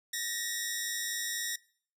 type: tone pair together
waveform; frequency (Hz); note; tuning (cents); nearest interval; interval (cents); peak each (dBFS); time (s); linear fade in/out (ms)
10% pulse; 1800 / 1904.1; A6 / A#6; +39 / +36; minor second; 97; -28 / -26; 0.13-1.56; 5
effects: noise-tail reverb RT60 0.5 s tail -22 dB re dry